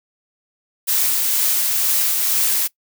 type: noise with tremolo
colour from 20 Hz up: blue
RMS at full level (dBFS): -17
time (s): 0.87-2.68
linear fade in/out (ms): 20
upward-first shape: triangle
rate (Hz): 2.1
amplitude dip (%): 25
effects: noise-tail reverb RT60 0.1 s tail -21 dB re dry